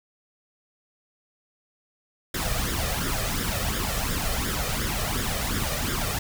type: noise with flanger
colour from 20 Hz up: pink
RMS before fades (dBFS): -27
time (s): 2.34-6.19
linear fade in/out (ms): 5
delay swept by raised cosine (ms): 0.57 to 1.67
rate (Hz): 2.8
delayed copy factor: +0.65
effects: none